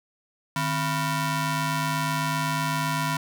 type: ring-modulated tone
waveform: sawtooth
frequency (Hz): 415.3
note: G#4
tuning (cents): 0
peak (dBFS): -17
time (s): 0.56-3.17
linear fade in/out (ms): 2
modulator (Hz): 569
effects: none